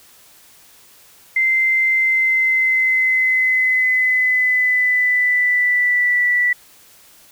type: tone with pitch glide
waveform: sine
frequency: 2079 to 1962.3 Hz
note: C7 to B6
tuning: -12 to -12 cents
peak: -13 dBFS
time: 1.36-6.53 s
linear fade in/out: 5 ms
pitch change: -100 cents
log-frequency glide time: 1.92-6.25 s
effects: white hiss -48 dBFS RMS until 7.31 s